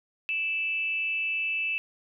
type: tone with frequency modulation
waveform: sine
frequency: 2637 Hz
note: E7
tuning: in tune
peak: -26 dBFS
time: 0.29-1.78 s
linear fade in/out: 0 ms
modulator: 301 Hz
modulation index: 0.32
effects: none